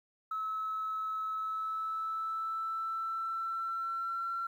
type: tone with pitch glide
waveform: sine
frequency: 1296 to 1358.9 Hz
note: E6 to F6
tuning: -30 to -48 cents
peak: -32 dBFS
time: 0.31-4.47 s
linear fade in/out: 5 ms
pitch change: +82 cents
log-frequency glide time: 1.31-4.32 s
effects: tanh soft clip ceiling -28 dBFS + 11-bit